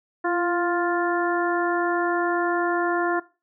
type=harmonic tone with a mistuned harmonic; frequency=350.4 Hz; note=F4; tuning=6 cents sharp; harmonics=1 / 2 / 3 / 4 / 5; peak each=-24 / -27 / -29 / -30 / -31 dBFS; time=0.24-3.2 s; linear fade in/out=10 ms; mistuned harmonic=1; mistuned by=-34 cents; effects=noise-tail reverb RT60 0.3 s tail -18 dB re dry